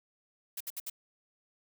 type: noise bursts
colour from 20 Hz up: blue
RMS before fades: -38 dBFS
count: 4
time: 0.57-0.899 s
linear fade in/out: 5 ms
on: 35 ms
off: 63 ms
effects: none